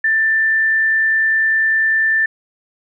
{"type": "tone", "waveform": "sine", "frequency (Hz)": 1775, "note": "A6", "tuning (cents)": 15, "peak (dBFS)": -12, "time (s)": [0.04, 2.26], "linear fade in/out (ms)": 5, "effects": []}